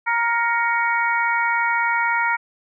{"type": "harmonic tone with a mistuned harmonic", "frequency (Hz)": 468.2, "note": "A#4", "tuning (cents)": 8, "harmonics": [2, 3, 4, 5], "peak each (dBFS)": [-21, -23, -24, -25], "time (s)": [0.06, 2.37], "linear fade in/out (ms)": 20, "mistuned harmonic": 5, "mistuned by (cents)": -77, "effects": []}